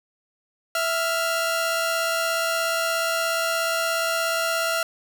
sawtooth tone pair together, 660 / 1396.9 Hz, E5 / F6, +2 / 0 cents, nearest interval octave + minor second, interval 1298 cents, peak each -21 / -21 dBFS, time 0.75-4.83 s, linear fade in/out 2 ms, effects none

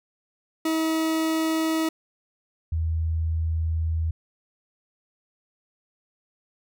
40% pulse / sine tone pair in turn, 320.4 / 80.94 Hz, E4 / E2, -49 / -31 cents, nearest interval 2 octaves, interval 2382 cents, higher first, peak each -21 / -22 dBFS, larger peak first, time 0.65-1.89 / 2.72-4.11 s, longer second, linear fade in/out 5 ms, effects none

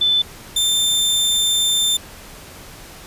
sine / sawtooth tone pair in turn, 3520 / 3573 Hz, A7 / A7, 0 / +26 cents, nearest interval unison, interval 26 cents, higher second, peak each -13 / -12 dBFS, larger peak second, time 0.01-0.22 / 0.56-1.97 s, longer second, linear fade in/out 5 ms, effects pink hiss -39 dBFS RMS until 3.06 s + resampled to 32000 Hz

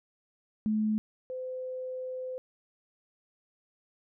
sine tone pair in turn, 215.3 / 512.1 Hz, A3 / C5, -37 / -37 cents, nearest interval octave + minor third, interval 1500 cents, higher second, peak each -25 / -34 dBFS, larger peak first, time 0.66-0.98 / 1.3-2.38 s, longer second, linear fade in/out 0 ms, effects none

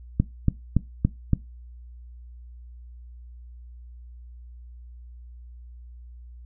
click train, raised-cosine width 5 ms, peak -6 dBFS, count 5, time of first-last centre 0.2-1.333 s, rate 3.53 Hz, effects noise-tail reverb RT60 0.2 s tail -18 dB re dry + added 60 Hz sine -41 dBFS peak until 6.45 s

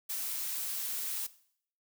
blue noise, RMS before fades -36 dBFS, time 0.09-1.27 s, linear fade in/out 10 ms, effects noise-tail reverb RT60 0.6 s tail -17 dB re dry

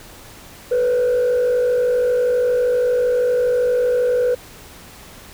sine tone with frequency modulation, 493.9 Hz, B4, in tune, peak -12 dBFS, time 0.71-4.35 s, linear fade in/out 10 ms, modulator 52.6 Hz, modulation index 0.44, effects tanh soft clip ceiling -13 dBFS + pink hiss -41 dBFS RMS until 5.33 s

